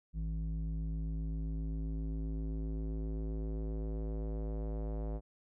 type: tone with low-pass filter sweep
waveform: square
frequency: 53.8 Hz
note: A1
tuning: 38 cents flat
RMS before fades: -37 dBFS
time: 0.13-5.21 s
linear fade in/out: 50 ms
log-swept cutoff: 160 to 620 Hz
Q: 1.7
effects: none